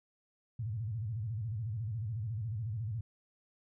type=tone with vibrato; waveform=sine; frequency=110 Hz; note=A2; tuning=in tune; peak=-34 dBFS; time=0.59-3.01 s; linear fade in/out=5 ms; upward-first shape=square; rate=14 Hz; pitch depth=150 cents each way; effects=none